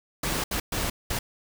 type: noise bursts at uneven times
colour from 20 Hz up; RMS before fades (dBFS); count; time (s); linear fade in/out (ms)
pink; -28; 4; 0.23-0.44 / 0.51-0.6 / 0.72-0.9 / 1.1-1.19; 5
effects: none